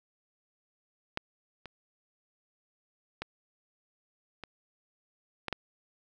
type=clicks; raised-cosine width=0.3 ms; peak=-15 / -27 / -19 / -25 / -17 / -15 dBFS; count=6; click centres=1.174 / 1.657 / 3.22 / 4.437 / 5.483 / 5.527 s; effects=none